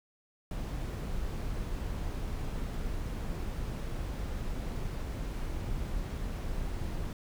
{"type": "noise", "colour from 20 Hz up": "brown", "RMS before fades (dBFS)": -35, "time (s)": [0.51, 7.13], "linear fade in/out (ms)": 2, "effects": []}